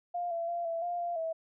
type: tone with pitch steps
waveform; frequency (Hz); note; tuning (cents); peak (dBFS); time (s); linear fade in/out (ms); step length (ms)
sine; 702 / 674 / 689 / 666 / 701 / 693 / 651; F5 / E5 / F5 / E5 / F5 / F5 / E5; +9 / +38 / -24 / +18 / +6 / -14 / -22; -31; 0.14-1.33; 10; 170
effects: none